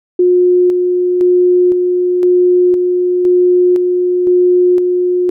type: tone with tremolo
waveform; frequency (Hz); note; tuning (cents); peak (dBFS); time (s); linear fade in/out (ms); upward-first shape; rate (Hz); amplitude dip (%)
sine; 359.3; F4; +49; -6; 0.19-5.3; 5; square; 0.98; 35
effects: none